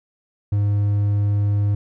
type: tone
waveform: triangle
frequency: 102.3 Hz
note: G#2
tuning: 26 cents flat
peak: -14 dBFS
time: 0.52-1.75 s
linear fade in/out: 5 ms
effects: none